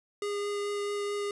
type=tone with vibrato; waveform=square; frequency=408.5 Hz; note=G#4; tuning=29 cents flat; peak=-31 dBFS; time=0.22-1.31 s; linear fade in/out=2 ms; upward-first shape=triangle; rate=4.6 Hz; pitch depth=9 cents each way; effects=resampled to 24000 Hz + 12-bit